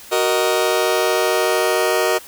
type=chord; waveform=sawtooth; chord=D# minor; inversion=first; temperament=just; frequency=373.4 / 466.7 / 622.3 Hz; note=F#4 / A#4 / D#5; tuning=+16 / +2 / 0 cents; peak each=-16 dBFS; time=0.11-2.19 s; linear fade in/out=20 ms; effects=white hiss -40 dBFS RMS until 2.27 s